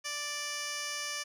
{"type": "tone with band-pass filter", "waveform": "15% pulse", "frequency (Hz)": 587.3, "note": "D5", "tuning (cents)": 0, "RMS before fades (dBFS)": -37, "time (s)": [0.04, 1.24], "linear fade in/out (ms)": 20, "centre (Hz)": 5000, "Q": 1.2, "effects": []}